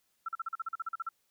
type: tone bursts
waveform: sine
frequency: 1339 Hz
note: E6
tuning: 27 cents sharp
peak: -32 dBFS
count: 13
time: 0.26-1.09 s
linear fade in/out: 5 ms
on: 26 ms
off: 41 ms
effects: white hiss -75 dBFS RMS until 1.3 s